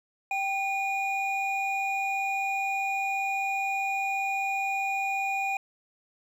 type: tone pair together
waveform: triangle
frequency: 782 / 2441 Hz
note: G5 / D#7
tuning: -4 / -34 cents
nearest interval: octave + minor sixth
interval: 1970 cents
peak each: -27 / -28 dBFS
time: 0.31-5.57 s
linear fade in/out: 2 ms
effects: none